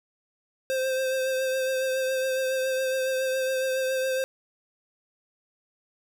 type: tone with vibrato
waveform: square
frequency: 523.3 Hz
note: C5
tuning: in tune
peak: -25 dBFS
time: 0.7-4.24 s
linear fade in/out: 0 ms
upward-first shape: triangle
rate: 7.2 Hz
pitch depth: 26 cents each way
effects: none